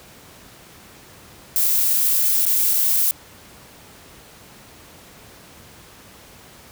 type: noise with dropouts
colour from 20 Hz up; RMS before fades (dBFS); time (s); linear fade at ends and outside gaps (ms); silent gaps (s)
violet; -18; 1.56-3.11; 0; 2.453-2.464 / 2.737-2.741
effects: pink hiss -45 dBFS RMS until 6.71 s + high-pass 60 Hz 12 dB/octave